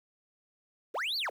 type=linear two-way sweep; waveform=triangle; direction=up then down; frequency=293.7 to 4699 to 293.7 Hz; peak=-29 dBFS; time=0.94-1.3 s; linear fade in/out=10 ms; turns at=1.17 s; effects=10-bit